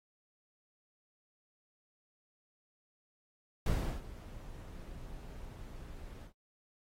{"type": "noise with ADSR envelope", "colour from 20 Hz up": "brown", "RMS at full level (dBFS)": -29, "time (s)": [3.66, 6.33], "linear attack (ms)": 3, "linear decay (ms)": 350, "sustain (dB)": -18, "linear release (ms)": 90, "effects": ["AAC 48 kbps"]}